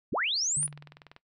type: linear sweep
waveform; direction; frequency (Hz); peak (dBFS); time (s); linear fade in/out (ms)
sine; up; 48 to 9956; -26; 0.12-0.67; 10
type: tone with exponential decay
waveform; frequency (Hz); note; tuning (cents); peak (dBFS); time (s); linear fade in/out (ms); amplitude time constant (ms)
sine; 146.83; D3; 0; -33; 0.57-1.17; 0; 130
type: click train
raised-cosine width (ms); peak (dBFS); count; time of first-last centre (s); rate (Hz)
0.3; -31; 12; 0.63-1.164; 20.6
effects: noise-tail reverb RT60 0.1 s tail -19 dB re dry